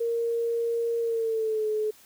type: tone with pitch glide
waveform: sine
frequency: 465.2 to 429.1 Hz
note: A#4 to A4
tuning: -4 to -43 cents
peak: -24 dBFS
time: 0-1.91 s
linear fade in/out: 10 ms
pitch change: -139 cents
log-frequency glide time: 1-1.67 s
effects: white hiss -55 dBFS RMS until 2.05 s